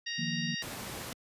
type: harmonic tone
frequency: 935 Hz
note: A#5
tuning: 5 cents sharp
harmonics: 2 / 3 / 4 / 5 / 6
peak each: -38 / -40 / -41 / -42 / -43 dBFS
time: 0.06-0.63 s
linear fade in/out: 10 ms
type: chord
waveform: sine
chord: Eb suspended second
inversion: none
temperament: equal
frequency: 155.56 / 174.61 / 233.1 Hz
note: Eb3 / F3 / Bb3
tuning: 0 / 0 / 0 cents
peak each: -37 dBFS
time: 0.18-0.55 s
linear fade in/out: 10 ms
type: noise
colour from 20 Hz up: pink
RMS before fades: -40 dBFS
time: 0.62-1.13 s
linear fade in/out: 2 ms
effects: high-pass 80 Hz 12 dB/octave + resampled to 32000 Hz